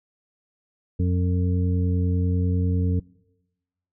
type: harmonic tone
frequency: 90.1 Hz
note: F#2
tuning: 45 cents flat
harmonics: 1 / 2 / 3 / 5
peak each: -20 / -26 / -30 / -34 dBFS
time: 0.99-3 s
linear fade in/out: 10 ms
effects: noise-tail reverb RT60 1.0 s tail -23 dB re dry